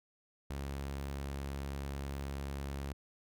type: tone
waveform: sawtooth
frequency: 69.3 Hz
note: C#2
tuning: in tune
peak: -34 dBFS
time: 0.5-2.93 s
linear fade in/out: 5 ms
effects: none